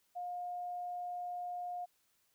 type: tone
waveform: sine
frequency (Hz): 712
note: F5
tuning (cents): +33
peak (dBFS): -38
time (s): 0.15-1.86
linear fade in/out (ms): 20
effects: white hiss -75 dBFS RMS until 2.34 s